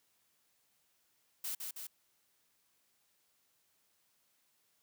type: noise with echo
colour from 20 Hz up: blue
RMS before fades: -39 dBFS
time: 1.44-1.55 s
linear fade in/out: 5 ms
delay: 160 ms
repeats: 2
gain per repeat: -3 dB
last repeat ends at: 1.87 s
effects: white hiss -75 dBFS RMS until 4.82 s + high-pass 60 Hz 12 dB/octave